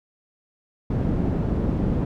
white low-pass noise, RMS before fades -23 dBFS, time 0.9-2.05 s, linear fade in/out 5 ms, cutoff 220 Hz, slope 12 dB/octave, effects none

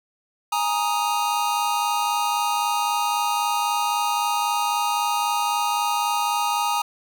square chord, Ab suspended second, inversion none, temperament just, 830.6 / 934.4 / 1245.9 Hz, Ab5 / Bb5 / Eb6, 0 / +4 / +2 cents, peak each -26 / -25 / -27 dBFS, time 0.52-6.82 s, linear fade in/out 5 ms, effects 9-bit

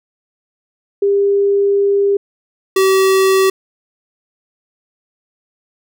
sine / square tone pair in turn, 400.3 / 383 Hz, G4 / G4, +36 / -40 cents, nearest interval minor second, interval 76 cents, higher first, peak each -10 dBFS, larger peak neither, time 1.02-2.17 / 2.76-3.5 s, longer first, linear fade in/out 5 ms, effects none

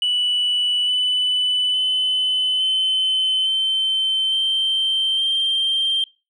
sine tone with pitch steps, 2960 / 2993 / 3026 / 3059 / 3093 / 3127 / 3161 Hz, F#7 / F#7 / F#7 / G7 / G7 / G7 / G7, 0 / +19 / +38 / -43 / -24 / -5 / +14 cents, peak -15 dBFS, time 0.02-6.04 s, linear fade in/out 2 ms, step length 860 ms, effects noise-tail reverb RT60 0.3 s tail -23 dB re dry + tanh soft clip ceiling -14 dBFS

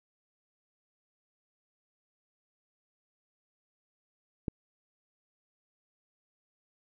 click, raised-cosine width 3 ms, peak -18 dBFS, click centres 4.482 s, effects none

